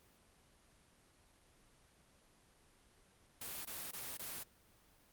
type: noise bursts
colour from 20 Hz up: white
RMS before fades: -45 dBFS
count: 4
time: 3.41-4.433 s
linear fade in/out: 5 ms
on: 240 ms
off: 21 ms
effects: pink hiss -68 dBFS RMS until 5.12 s + Opus 24 kbps